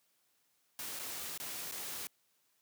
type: noise with dropouts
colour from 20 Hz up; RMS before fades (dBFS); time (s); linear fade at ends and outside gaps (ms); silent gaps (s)
white; -42; 0.79-2.07; 0; 0.991-0.996 / 1.376-1.4 / 1.713-1.722
effects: white hiss -75 dBFS RMS until 2.61 s + high-pass 100 Hz 12 dB/octave